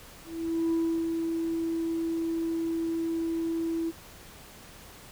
sine tone with ADSR envelope, 329.6 Hz, E4, in tune, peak -21 dBFS, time 0.24-3.92 s, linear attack 480 ms, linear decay 340 ms, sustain -5 dB, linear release 36 ms, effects tanh soft clip ceiling -22 dBFS + pink hiss -49 dBFS RMS until 5.11 s

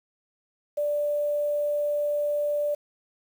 sine tone with quantisation, 587.3 Hz, D5, in tune, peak -23 dBFS, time 0.77-2.75 s, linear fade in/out 10 ms, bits 8, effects none

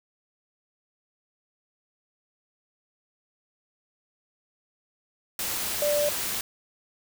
sine tone in noise, 587.3 Hz, D5, in tune, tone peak -22 dBFS, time 5.82-6.09 s, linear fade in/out 2 ms, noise white, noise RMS -30 dBFS, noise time 5.39-6.41 s, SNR +5 dB, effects none

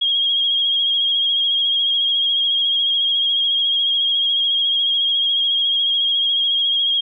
sine tone with vibrato, 3265 Hz, G#7, 30 cents flat, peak -15 dBFS, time 0.01-7.01 s, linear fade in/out 10 ms, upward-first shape sine, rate 14 Hz, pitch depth 33 cents each way, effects none

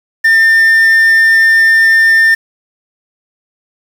triangle tone with quantisation, 1802 Hz, A6, 41 cents sharp, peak -3 dBFS, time 0.24-2.35 s, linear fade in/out 10 ms, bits 5, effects none

